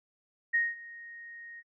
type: tone with ADSR envelope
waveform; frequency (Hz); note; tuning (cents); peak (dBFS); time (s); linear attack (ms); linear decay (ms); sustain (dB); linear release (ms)
sine; 1866; A#6; +1; -23; 0.53-1.63; 18; 200; -21; 43
effects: noise-tail reverb RT60 0.1 s tail -26 dB re dry